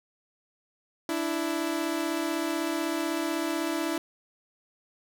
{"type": "tone pair together", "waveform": "sawtooth", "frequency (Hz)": [294, 330], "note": ["D4", "E4"], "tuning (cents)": [2, 2], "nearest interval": "major second", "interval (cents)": 200, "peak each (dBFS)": [-28, -25], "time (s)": [1.09, 3.98], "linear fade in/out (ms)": 2, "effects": []}